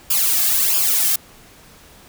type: noise with flanger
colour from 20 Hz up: blue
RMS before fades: -17 dBFS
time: 0.1-1.16 s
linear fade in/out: 5 ms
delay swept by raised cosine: 0.5 to 2.1 ms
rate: 1.5 Hz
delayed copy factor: -0.75
effects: pink hiss -46 dBFS RMS until 2.08 s